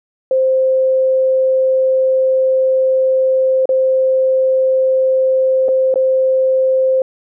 sine tone with dropouts, 523.3 Hz, C5, in tune, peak -10 dBFS, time 0.31-7.02 s, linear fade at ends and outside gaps 2 ms, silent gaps 3.656-3.691 / 5.684-5.688 / 5.941-5.957 s, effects none

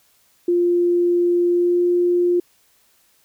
sine tone with pitch glide, 349.6 to 352.2 Hz, F4 to F4, +2 to +15 cents, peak -14 dBFS, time 0.48-2.4 s, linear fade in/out 5 ms, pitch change +13 cents, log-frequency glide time 1.5-1.83 s, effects white hiss -59 dBFS RMS until 3.24 s

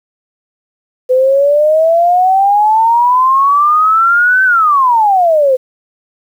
sine exponential two-way sweep, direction up then down, 503 to 1547 to 503 Hz, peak -6 dBFS, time 1.09-5.57 s, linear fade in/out 20 ms, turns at 4.44 s, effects 7-bit

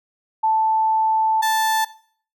sine / 35% pulse tone pair in turn, 880 / 880 Hz, A5 / A5, 0 / 0 cents, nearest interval unison, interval 0 cents, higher neither, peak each -15 dBFS, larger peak neither, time 0.43-1.42 / 1.42-1.85 s, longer first, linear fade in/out 10 ms, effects noise-tail reverb RT60 0.5 s tail -18 dB re dry

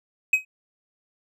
triangle tone with exponential decay, 2533 Hz, D#7, 30 cents sharp, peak -10 dBFS, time 0.33-0.45 s, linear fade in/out 5 ms, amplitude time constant 24 ms, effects none

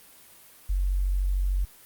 sine tone, 46.7 Hz, F#1, 17 cents sharp, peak -22 dBFS, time 0.69-1.65 s, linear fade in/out 10 ms, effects white hiss -52 dBFS RMS until 1.85 s + Opus 32 kbps

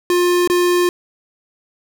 square tone with dropouts, 354.1 Hz, F4, 24 cents sharp, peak -13 dBFS, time 0.1-0.89 s, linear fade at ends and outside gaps 1 ms, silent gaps 0.475-0.499 s, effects none

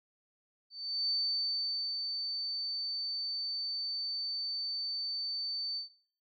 sine tone with ADSR envelope, 4550 Hz, C#8, 44 cents sharp, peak -28 dBFS, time 0.7-5.9 s, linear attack 390 ms, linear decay 870 ms, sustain -5 dB, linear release 130 ms, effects noise-tail reverb RT60 0.6 s tail -23 dB re dry

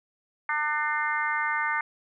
harmonic tone, 300 Hz, D4, 37 cents sharp, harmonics 3 / 4 / 5 / 6 / 7, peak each -31 / -31 / -31 / -31 / -31 dBFS, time 0.49-1.81 s, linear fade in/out 2 ms, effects none

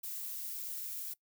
violet noise with flanger, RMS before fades -41 dBFS, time 0.03-1.14 s, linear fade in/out 10 ms, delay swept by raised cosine 1.2 to 6.1 ms, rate 1.9 Hz, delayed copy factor +0.55, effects noise-tail reverb RT60 0.1 s tail -21 dB re dry

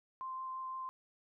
sine tone with vibrato, 1044 Hz, C6, 4 cents flat, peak -39 dBFS, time 0.21-0.89 s, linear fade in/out 0 ms, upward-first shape triangle, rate 5.9 Hz, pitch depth 9 cents each way, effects none

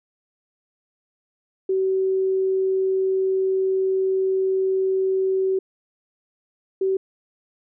sine tone pair in turn, 380.5 / 382.6 Hz, F#4 / G4, +48 / -42 cents, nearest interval unison, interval 10 cents, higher second, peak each -18 dBFS, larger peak neither, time 1.69-5.59 / 6.81-6.97 s, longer first, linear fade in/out 5 ms, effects none

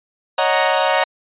sawtooth chord, D# minor seventh, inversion third, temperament equal, 554.4 / 622.3 / 740 / 932.3 Hz, C#5 / D#5 / F#5 / A#5, 0 / 0 / 0 / 0 cents, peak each -16 dBFS, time 0.38-1.04 s, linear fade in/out 5 ms, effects resampled to 8000 Hz

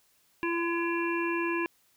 harmonic tone with a mistuned harmonic, 340 Hz, F4, 46 cents flat, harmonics 1 / 3 / 5 / 7 / 8, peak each -29 / -34 / -36 / -37 / -38 dBFS, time 0.43-1.66 s, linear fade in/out 0 ms, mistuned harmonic 5, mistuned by -16 cents, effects white hiss -67 dBFS RMS until 1.96 s

